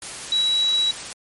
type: tone in noise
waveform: sine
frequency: 3900 Hz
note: B7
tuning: 23 cents flat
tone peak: -17 dBFS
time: 0.32-0.91 s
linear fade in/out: 2 ms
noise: white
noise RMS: -33 dBFS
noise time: 0.02-1.13 s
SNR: +13 dB
effects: MP3 48 kbps